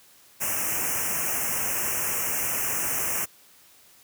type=band-stop noise; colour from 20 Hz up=white; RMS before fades=-27 dBFS; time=0.4-3.26 s; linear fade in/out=20 ms; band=2900 to 5500 Hz; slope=96 dB/octave; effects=white hiss -55 dBFS RMS until 4.03 s + high-pass 60 Hz 12 dB/octave